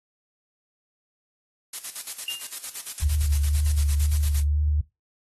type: noise with tremolo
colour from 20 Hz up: blue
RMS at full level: -31 dBFS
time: 1.73-4.43 s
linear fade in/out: 5 ms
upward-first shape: square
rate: 8.8 Hz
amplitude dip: 75%
type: tone with exponential decay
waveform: sine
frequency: 2810 Hz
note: F7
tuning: 10 cents sharp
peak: -23 dBFS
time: 2.28-2.54 s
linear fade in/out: 2 ms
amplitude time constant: 56 ms
type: tone with vibrato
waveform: sine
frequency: 73.9 Hz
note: D2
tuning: 11 cents sharp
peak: -20 dBFS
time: 3.02-4.81 s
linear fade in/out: 5 ms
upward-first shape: sine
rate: 2 Hz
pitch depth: 28 cents each way
effects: noise-tail reverb RT60 0.2 s tail -17 dB re dry + AAC 32 kbps